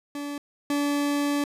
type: tone pair in turn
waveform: 40% pulse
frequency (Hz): 288 / 288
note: D4 / D4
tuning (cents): -34 / -34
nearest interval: unison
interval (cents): 0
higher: neither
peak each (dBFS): -30 / -22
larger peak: second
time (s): 0.15-0.38 / 0.7-1.44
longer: second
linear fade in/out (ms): 2
effects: resampled to 32000 Hz